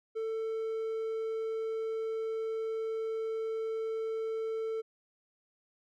triangle tone, 445.1 Hz, A4, 20 cents sharp, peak -30 dBFS, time 0.15-4.82 s, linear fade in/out 20 ms, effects none

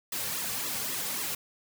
white noise with flanger, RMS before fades -33 dBFS, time 0.12-1.35 s, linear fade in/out 5 ms, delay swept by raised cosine 1.3 to 3.2 ms, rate 3.7 Hz, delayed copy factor -0.85, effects none

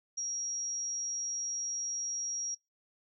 sine tone, 5660 Hz, F8, 22 cents sharp, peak -33 dBFS, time 0.17-2.55 s, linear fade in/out 10 ms, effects noise-tail reverb RT60 0.2 s tail -24 dB re dry

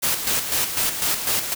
white noise with tremolo, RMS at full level -21 dBFS, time 0.02-1.55 s, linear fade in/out 20 ms, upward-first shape square, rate 4 Hz, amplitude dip 55%, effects none

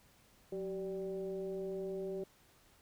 sine tone with frequency modulation, 383.3 Hz, G4, 39 cents flat, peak -37 dBFS, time 0.52-2.24 s, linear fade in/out 5 ms, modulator 202 Hz, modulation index 0.74, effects pink hiss -66 dBFS RMS until 2.81 s

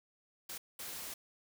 white noise bursts at uneven times, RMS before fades -44 dBFS, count 2, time 0.49-0.58 / 0.79-1.14 s, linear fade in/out 5 ms, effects none

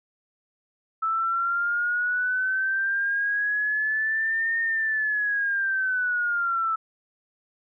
sine linear two-way sweep, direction up then down, 1311 to 1834 to 1311 Hz, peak -22 dBFS, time 1.02-6.76 s, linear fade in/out 10 ms, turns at 4.6 s, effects none

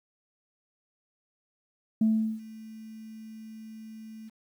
sine tone with ADSR envelope, 220 Hz, A3, in tune, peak -18 dBFS, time 2.01-4.3 s, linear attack 5 ms, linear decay 380 ms, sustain -23 dB, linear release 21 ms, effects tanh soft clip ceiling -16 dBFS + 10-bit

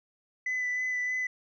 sine tone with vibrato, 2000 Hz, B6, 21 cents sharp, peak -26 dBFS, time 0.46-1.27 s, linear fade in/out 5 ms, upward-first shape sine, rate 3.2 Hz, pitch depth 14 cents each way, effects tanh soft clip ceiling -26 dBFS

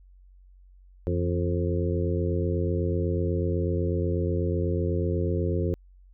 harmonic tone with a mistuned harmonic, 88.1 Hz, F2, 16 cents sharp, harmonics 1 / 2 / 3 / 4 / 5 / 6, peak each -26 / -31 / -35 / -31 / -32 / -35 dBFS, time 1.07-5.74 s, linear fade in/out 0 ms, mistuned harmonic 2, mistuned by -85 cents, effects added 46 Hz sine -50 dBFS peak until 6.13 s

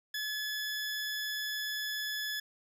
20% pulse tone, 1713 Hz, A6, 47 cents flat, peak -29 dBFS, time 0.14-2.4 s, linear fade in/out 5 ms, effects none

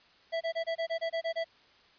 square tone bursts, 660 Hz, E5, 2 cents sharp, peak -30 dBFS, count 10, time 0.32-1.445 s, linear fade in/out 20 ms, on 90 ms, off 25 ms, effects white hiss -61 dBFS RMS until 1.98 s + resampled to 11025 Hz

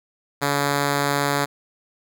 5% pulse tone, 142.4 Hz, C#3, 47 cents sharp, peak -8 dBFS, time 0.41-1.46 s, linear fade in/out 20 ms, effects none

